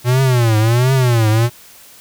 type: tone with vibrato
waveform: square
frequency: 120 Hz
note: B2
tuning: 49 cents flat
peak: -11 dBFS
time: 0.04-1.5 s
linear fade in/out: 50 ms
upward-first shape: triangle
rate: 1.4 Hz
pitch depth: 210 cents each way
effects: white hiss -42 dBFS RMS until 2 s